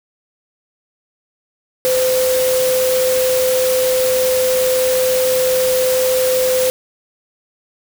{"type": "tone in noise", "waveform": "sine", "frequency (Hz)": 512, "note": "C5", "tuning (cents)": -38, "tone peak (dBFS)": -13, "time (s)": [1.85, 6.7], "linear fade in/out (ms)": 0, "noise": "white", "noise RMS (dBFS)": -22, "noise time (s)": [1.85, 6.7], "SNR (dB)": 6, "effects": []}